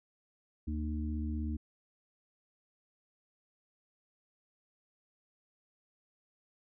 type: harmonic tone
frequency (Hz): 76.2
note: D#2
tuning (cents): -36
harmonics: 1 / 3 / 4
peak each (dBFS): -34 / -39 / -42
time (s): 0.67-1.57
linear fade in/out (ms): 10
effects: none